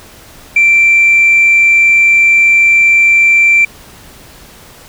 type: tone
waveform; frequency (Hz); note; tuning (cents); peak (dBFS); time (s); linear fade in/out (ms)
sine; 2349; D7; 0; -3; 0.56-3.65; 5
effects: tanh soft clip ceiling -1 dBFS + pink hiss -37 dBFS RMS until 4.88 s